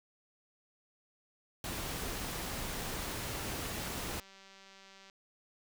pink noise, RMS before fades -39 dBFS, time 1.64-4.2 s, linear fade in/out 2 ms
click train, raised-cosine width 0.2 ms, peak -39 dBFS, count 346, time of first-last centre 3.32-5.098 s, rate 194 Hz
effects none

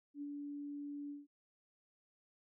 sine tone with ADSR envelope, 288.2 Hz, D4, 33 cents flat, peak -40 dBFS, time 0.14-1.27 s, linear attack 77 ms, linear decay 44 ms, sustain -2 dB, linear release 170 ms, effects none

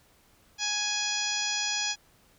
harmonic tone with a mistuned harmonic, 833 Hz, G#5, 5 cents sharp, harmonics 1 / 2 / 3 / 4 / 5 / 6 / 7 / 8, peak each -39 / -37 / -35 / -34 / -38 / -34 / -34 / -37 dBFS, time 0.58-1.96 s, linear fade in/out 50 ms, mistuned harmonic 8, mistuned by +37 cents, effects pink hiss -62 dBFS RMS until 2.38 s

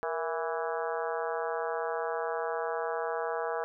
harmonic tone with a mistuned harmonic, 164.81 Hz, E3, in tune, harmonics 3 / 4 / 5 / 6 / 7 / 8 / 9 / 10, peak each -34 / -36 / -38 / -40 / -41 / -42 / -43 / -44 dBFS, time 0.03-3.64 s, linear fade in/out 0 ms, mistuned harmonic 3, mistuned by -73 cents, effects none

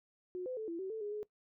sine tone with pitch steps, 363.4 / 509 / 437.6 / 336 / 380.6 / 441.7 / 413.7 / 421.8 Hz, F#4 / C5 / A4 / E4 / F#4 / A4 / G#4 / G#4, -31 / -48 / -9 / +33 / +49 / +7 / -7 / +27 cents, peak -37 dBFS, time 0.35-1.23 s, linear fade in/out 0 ms, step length 110 ms, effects noise-tail reverb RT60 0.1 s tail -20 dB re dry

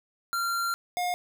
square tone pair in turn, 1379 / 714.6 Hz, F6 / F5, -22 / +40 cents, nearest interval major seventh, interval 1138 cents, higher first, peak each -27 dBFS, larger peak neither, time 0.33-0.74 / 0.97-1.14 s, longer first, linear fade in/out 0 ms, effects none

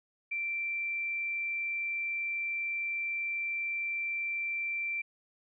sine tone, 2349 Hz, D7, in tune, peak -31 dBFS, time 0.31-5.02 s, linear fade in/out 10 ms, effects none

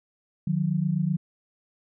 sine tone pair together, 153.5 / 181.47 Hz, D#3 / F#3, -23 / -33 cents, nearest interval minor third, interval 290 cents, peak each -25 dBFS, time 0.47-1.17 s, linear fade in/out 5 ms, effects none

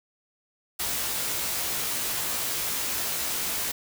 white noise with comb filter, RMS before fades -29 dBFS, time 0.79-3.72 s, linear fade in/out 10 ms, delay 17 ms, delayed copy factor +1, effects none

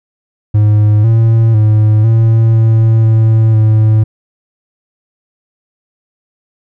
triangle tone with pitch steps, 105.6 / 113.3 / 107.4 / 112.9 / 112.1 / 111.2 / 108.9 Hz, G#2 / A#2 / A2 / A2 / A2 / A2 / A2, +29 / -49 / -41 / +45 / +33 / +19 / -17 cents, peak -3 dBFS, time 0.54-4.04 s, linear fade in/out 10 ms, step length 500 ms, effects none

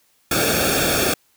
pink noise with comb filter, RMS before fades -19 dBFS, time 0.31-1.14 s, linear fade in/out 5 ms, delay 1 ms, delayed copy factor -0.9, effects white hiss -61 dBFS RMS until 1.36 s

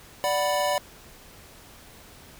square chord, B minor, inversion first, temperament equal, 587.3 / 740 / 987.8 Hz, D5 / F#5 / B5, 0 / 0 / 0 cents, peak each -26 / -29 / -29 dBFS, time 0.24-0.78 s, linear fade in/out 0 ms, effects pink hiss -49 dBFS RMS until 2.39 s

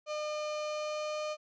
35% pulse tone with pitch glide, 605 to 608.9 Hz, D#5 to D#5, -49 to -38 cents, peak -32 dBFS, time 0.06-1.37 s, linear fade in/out 50 ms, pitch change +11 cents, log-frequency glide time 0.59-1.25 s, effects resampled to 16000 Hz

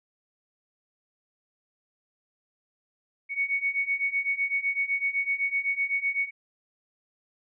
sine beating tone pair, 2222 / 2229.9 Hz, C#7 / C#7, +4 / +10 cents, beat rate 7.9 Hz, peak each -29 / -27 dBFS, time 3.29-6.31 s, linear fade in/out 50 ms, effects none

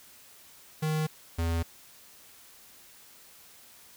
square tone pair in turn, 155.56 / 83.27 Hz, D#3 / E2, 0 / +18 cents, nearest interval major seventh, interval 1082 cents, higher first, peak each -27 dBFS, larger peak neither, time 0.82-1.07 / 1.38-1.63 s, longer neither, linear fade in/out 10 ms, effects white hiss -54 dBFS RMS until 3.96 s

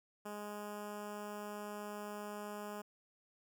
10% pulse tone with notch filter, 207.7 Hz, G#3, in tune, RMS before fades -45 dBFS, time 0.25-2.82 s, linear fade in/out 10 ms, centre 3900 Hz, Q 0.92, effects none

